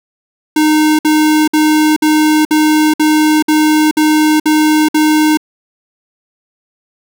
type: tone bursts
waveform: square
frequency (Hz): 307.5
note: D#4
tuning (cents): -20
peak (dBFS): -8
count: 10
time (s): 0.56-5.373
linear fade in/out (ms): 5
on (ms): 430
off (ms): 57
effects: none